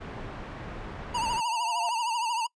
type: low-pass noise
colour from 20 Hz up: pink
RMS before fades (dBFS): -39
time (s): 0-1.41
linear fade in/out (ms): 20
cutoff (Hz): 1900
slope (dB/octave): 12
type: tone with exponential growth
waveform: sine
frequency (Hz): 698.5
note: F5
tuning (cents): 0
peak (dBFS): -30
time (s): 1.06-1.89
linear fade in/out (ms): 0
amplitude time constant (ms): 180
type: tone with vibrato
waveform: square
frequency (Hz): 929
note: A#5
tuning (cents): -6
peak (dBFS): -27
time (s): 1.14-2.47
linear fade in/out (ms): 10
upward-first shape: triangle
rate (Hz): 13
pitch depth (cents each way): 110
effects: noise-tail reverb RT60 0.1 s tail -25 dB re dry + resampled to 22050 Hz